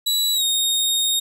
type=tone with pitch glide; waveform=sawtooth; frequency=3926 to 3712 Hz; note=B7 to A#7; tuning=-11 to -8 cents; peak=-15 dBFS; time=0.06-1.2 s; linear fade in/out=10 ms; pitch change=-97 cents; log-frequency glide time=0.34-0.44 s; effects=none